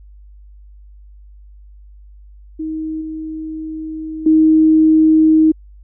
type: tone with level steps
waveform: sine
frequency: 315.1 Hz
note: D#4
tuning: 22 cents sharp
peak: -20 / -23 / -7 dBFS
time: 2.59-5.52 s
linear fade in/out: 10 ms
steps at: 3.01 / 4.26 s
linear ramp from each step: 5 ms
effects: added 50 Hz sine -38 dBFS peak until 5.83 s